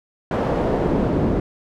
brown noise with band-pass filter sweep, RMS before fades -20 dBFS, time 0.31-1.4 s, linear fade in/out 2 ms, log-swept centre 650 to 320 Hz, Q 1, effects none

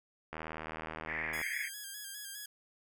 click train, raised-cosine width 0.5 ms, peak -25 dBFS, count 87, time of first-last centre 0.33-1.414 s, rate 79.3 Hz
pink band-pass noise, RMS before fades -38 dBFS, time 1.06-1.7 s, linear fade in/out 50 ms, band 1700 to 2300 Hz, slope 96 dB/octave
5% pulse tone with vibrato, 1637 Hz, G#6, 25 cents flat, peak -32 dBFS, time 1.33-2.46 s, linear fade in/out 5 ms, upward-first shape square, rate 4.9 Hz, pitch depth 42 cents each way
effects none

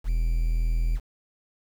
triangle tone with quantisation, 41.03 Hz, E1, 7 cents flat, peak -19 dBFS, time 0.04-1 s, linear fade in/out 50 ms, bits 8, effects none

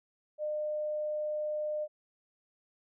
sine tone, 605 Hz, D#5, 49 cents flat, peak -31 dBFS, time 0.38-1.88 s, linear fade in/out 50 ms, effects none

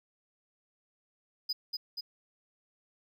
triangle tone with echo, 4978 Hz, D#8, in tune, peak -28 dBFS, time 1.49-1.53 s, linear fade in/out 10 ms, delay 240 ms, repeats 2, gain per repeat -3 dB, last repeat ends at 2.01 s, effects none

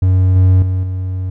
triangle tone with level steps, 92.9 Hz, F#2, 7 cents sharp, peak -6 / -4 / -11 / -15 dBFS, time 0.02-1.3 s, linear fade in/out 5 ms, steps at 0.36 / 0.62 / 0.83 s, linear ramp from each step 2 ms, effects none

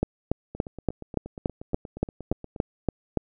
two click trains, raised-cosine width 2 ms, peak -9 / -24 dBFS, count 12 / 18, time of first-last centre 0.03-3.173 / 0.55-2.562 s, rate 3.5 / 8.45 Hz, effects none

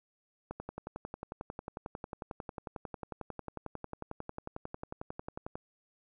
click train, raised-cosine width 1 ms, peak -25 dBFS, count 57, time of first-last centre 0.51-5.555 s, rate 11.1 Hz, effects none

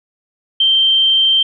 sine tone, 3137 Hz, G7, 1 cent sharp, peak -9 dBFS, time 0.6-1.43 s, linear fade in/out 5 ms, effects none

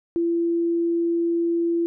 sine tone, 338.4 Hz, E4, 45 cents sharp, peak -19 dBFS, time 0.16-1.86 s, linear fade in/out 0 ms, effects none

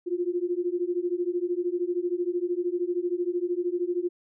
sine beating tone pair, 346.7 / 359.7 Hz, F4 / F#4, -13 / -49 cents, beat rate 13 Hz, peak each -28 dBFS, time 0.06-4.09 s, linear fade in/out 20 ms, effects none

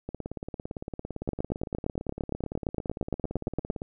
two click trains, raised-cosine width 2 ms, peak -14 / -21 dBFS, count 22 / 67, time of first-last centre 1.29-3.701 / 0.09-3.819 s, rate 8.71 / 17.7 Hz, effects none

